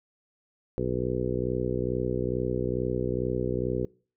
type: harmonic tone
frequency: 62.3 Hz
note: B1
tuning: 16 cents sharp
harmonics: 1 / 2 / 3 / 4 / 5 / 6 / 7 / 8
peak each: -37 / -33 / -35 / -36 / -37 / -31 / -33 / -34 dBFS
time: 0.78-3.85 s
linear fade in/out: 0 ms
effects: noise-tail reverb RT60 0.4 s tail -25 dB re dry